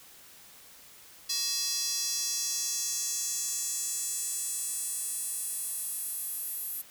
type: tone with high-pass filter sweep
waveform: square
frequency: 374.4 Hz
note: F#4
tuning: 20 cents sharp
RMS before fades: -33 dBFS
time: 1.29-6.82 s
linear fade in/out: 10 ms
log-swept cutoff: 4800 to 12000 Hz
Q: 2.9
effects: white hiss -53 dBFS RMS until 6.9 s